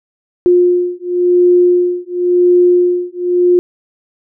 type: beating tone pair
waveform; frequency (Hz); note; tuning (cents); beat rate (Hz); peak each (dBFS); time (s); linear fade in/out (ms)
sine; 355.3 / 356.24; F4 / F4; +30 / +34; 0.94; -11; 0.46-3.59; 0
effects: none